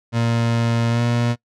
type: tone with pitch glide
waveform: 30% pulse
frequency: 116.54 to 119.06 Hz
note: A#2 to A#2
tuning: 0 to +37 cents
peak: -14 dBFS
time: 0.12-1.36 s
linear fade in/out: 50 ms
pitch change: +37 cents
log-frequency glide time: 0.9-1.02 s
effects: noise-tail reverb RT60 0.1 s tail -23 dB re dry + low-pass 6000 Hz 12 dB/octave